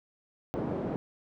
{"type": "band-pass noise", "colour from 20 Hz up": "pink", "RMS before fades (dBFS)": -33, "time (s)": [0.54, 0.96], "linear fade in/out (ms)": 0, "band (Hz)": [170, 550], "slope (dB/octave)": 12, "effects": []}